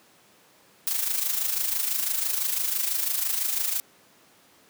blue noise with amplitude modulation, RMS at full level -24 dBFS, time 0.87-3.8 s, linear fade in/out 0 ms, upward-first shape sine, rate 26 Hz, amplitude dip 60%, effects pink hiss -57 dBFS RMS until 4.69 s + high-pass 200 Hz 12 dB/octave

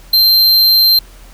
square tone, 4143 Hz, C8, 18 cents flat, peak -7 dBFS, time 0.13-0.99 s, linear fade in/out 5 ms, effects added 41 Hz sine -36 dBFS peak until 1.33 s + pink hiss -43 dBFS RMS until 1.33 s

